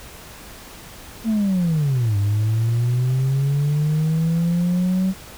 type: linear two-way sweep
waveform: sine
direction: down then up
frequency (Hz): 228.8 to 99.7 to 190.6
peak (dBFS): -14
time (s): 1.24-5.14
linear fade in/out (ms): 50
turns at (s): 2.17
effects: tanh soft clip ceiling -15 dBFS + pink hiss -40 dBFS RMS until 5.37 s